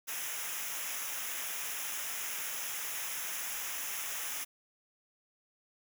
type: noise with comb filter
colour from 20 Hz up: white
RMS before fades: -38 dBFS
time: 0.07-4.45 s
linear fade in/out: 20 ms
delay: 0.23 ms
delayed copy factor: -0.75
effects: none